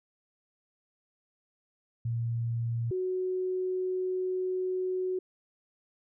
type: tone pair in turn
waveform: sine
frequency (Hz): 116.54 / 370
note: A#2 / F#4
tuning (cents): 0 / 0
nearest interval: octave + minor sixth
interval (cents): 2000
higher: second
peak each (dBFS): -28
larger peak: neither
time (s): 2.05-2.91 / 2.91-5.19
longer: second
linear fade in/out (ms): 5
effects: none